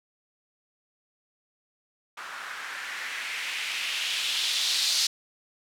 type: noise with low-pass filter sweep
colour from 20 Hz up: violet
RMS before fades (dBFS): -30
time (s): 2.17-5.07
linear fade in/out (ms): 5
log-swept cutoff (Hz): 1300 to 4500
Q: 2.3
effects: none